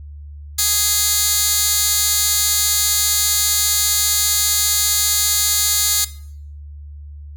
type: tone with high-pass filter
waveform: 15% pulse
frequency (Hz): 415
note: G#4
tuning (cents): -1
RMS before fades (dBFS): -17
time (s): 0.58-6.05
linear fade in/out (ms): 10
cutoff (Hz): 5700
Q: 0.89
effects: noise-tail reverb RT60 0.6 s tail -17 dB re dry + added 73 Hz sine -32 dBFS peak until 7.36 s